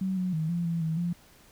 sine tone with pitch steps, 189.2 / 183.1 / 158.1 / 172 / 167.6 / 160.3 / 173.2 Hz, F#3 / F#3 / D#3 / F3 / E3 / E3 / F3, +39 / -18 / +28 / -26 / +29 / -48 / -14 cents, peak -26 dBFS, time 0.01-1.13 s, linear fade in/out 5 ms, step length 160 ms, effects pink hiss -57 dBFS RMS until 1.51 s

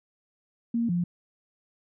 sine tone pair in turn, 233.1 / 174.63 Hz, A#3 / F3, 0 / 0 cents, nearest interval perfect fourth, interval 500 cents, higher first, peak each -23 dBFS, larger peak neither, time 0.74-0.89 / 0.89-1.04 s, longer neither, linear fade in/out 5 ms, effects none

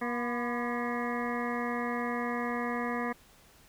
harmonic tone with a mistuned harmonic, 240 Hz, B3, 49 cents flat, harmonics 1 / 2 / 3 / 4 / 5 / 7 / 8 / 9, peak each -34 / -37 / -39 / -40 / -39 / -41 / -41 / -44 dBFS, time 0.01-3.13 s, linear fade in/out 10 ms, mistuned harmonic 4, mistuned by +70 cents, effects pink hiss -59 dBFS RMS until 3.68 s

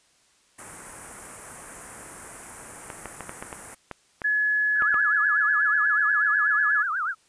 white band-stop noise, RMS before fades -37 dBFS, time 0.58-3.75 s, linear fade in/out 10 ms, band 1900 to 8700 Hz, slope 24 dB/octave
clicks, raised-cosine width 0.5 ms, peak -18 dBFS, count 10, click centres 2.902 / 3.057 / 3.207 / 3.294 / 3.425 / 3.528 / 3.913 / 4.218 / 4.822 / 4.943 s
sine tone, 1700 Hz, G#6, 40 cents sharp, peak -20 dBFS, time 4.24-6.83 s, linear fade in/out 10 ms
sine tone with vibrato, 1389 Hz, F6, 10 cents flat, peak -24 dBFS, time 4.75-7.15 s, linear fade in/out 50 ms, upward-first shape triangle, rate 8.2 Hz, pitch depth 300 cents each way
effects white hiss -62 dBFS RMS until 7.28 s + resampled to 22050 Hz

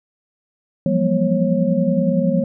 sine tone cluster, 171.2 / 181.8 / 201.4 / 240.4 / 545 Hz, F3 / F#3 / G3 / B3 / C#5, -34 / -30 / +47 / -46 / -29 cents, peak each -21 dBFS, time 0.86-2.44 s, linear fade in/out 2 ms, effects none

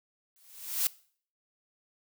blue noise with exponential growth, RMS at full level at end -25 dBFS, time 0.36-0.87 s, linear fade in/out 0 ms, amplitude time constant 110 ms, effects noise-tail reverb RT60 0.5 s tail -21 dB re dry

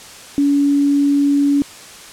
sine tone, 283.9 Hz, C#4, 41 cents sharp, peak -11 dBFS, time 0.38-1.62 s, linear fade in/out 0 ms, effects white hiss -37 dBFS RMS until 2.12 s + low-pass 9000 Hz 12 dB/octave

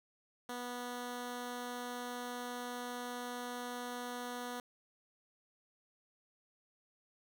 10% pulse tone, 244.9 Hz, B3, 14 cents flat, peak -32 dBFS, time 0.49-4.6 s, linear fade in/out 2 ms, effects none

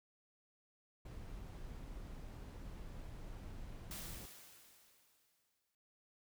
brown noise, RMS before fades -49 dBFS, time 1.05-4.26 s, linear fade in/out 5 ms
white noise with exponential decay, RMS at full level -47 dBFS, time 3.91-5.75 s, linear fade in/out 1 ms, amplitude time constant 400 ms
effects none

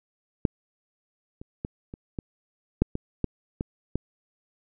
clicks, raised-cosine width 3 ms, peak -7 / -27 / -17 / -25 / -18 / -6 / -16 / -11 / -15 / -13 dBFS, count 10, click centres 0.452 / 1.415 / 1.649 / 1.939 / 2.188 / 2.82 / 2.954 / 3.243 / 3.609 / 3.956 s, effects none

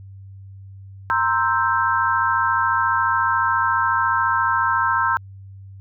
sine chord, C dominant seventh, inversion third, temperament equal, 932.3 / 1046.5 / 1318.5 / 1568 Hz, Bb5 / C6 / E6 / G6, 0 / 0 / 0 / 0 cents, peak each -22 dBFS, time 1.1-5.17 s, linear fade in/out 0 ms, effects added 97 Hz sine -37 dBFS peak until 5.8 s

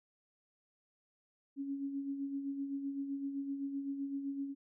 sine tone with tremolo, 277.4 Hz, C#4, 1 cent sharp, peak -34 dBFS, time 1.56-4.55 s, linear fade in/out 50 ms, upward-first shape sine, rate 7.8 Hz, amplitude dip 50%, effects none

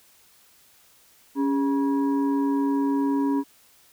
sine tone with frequency modulation, 278.7 Hz, C#4, 9 cents sharp, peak -20 dBFS, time 1.35-3.44 s, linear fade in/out 50 ms, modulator 686 Hz, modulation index 0.56, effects white hiss -57 dBFS RMS until 3.92 s

